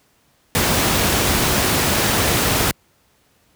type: noise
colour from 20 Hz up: pink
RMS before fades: -17 dBFS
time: 0.55-2.71 s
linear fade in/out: 0 ms
effects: pink hiss -59 dBFS RMS until 3.55 s + high-pass 60 Hz 12 dB/octave